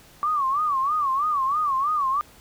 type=tone with vibrato; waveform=sine; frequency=1143 Hz; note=D6; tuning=47 cents flat; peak=-20 dBFS; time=0.23-2.21 s; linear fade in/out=0 ms; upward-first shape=sine; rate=3.1 Hz; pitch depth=150 cents each way; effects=pink hiss -51 dBFS RMS until 2.4 s